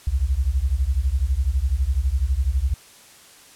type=beating tone pair; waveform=sine; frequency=60.4 / 72.4 Hz; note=B1 / D2; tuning=-38 / -24 cents; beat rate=12 Hz; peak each=-21 dBFS; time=0.07-2.74 s; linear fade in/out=5 ms; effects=white hiss -48 dBFS RMS until 3.55 s + low-pass 11000 Hz 12 dB/octave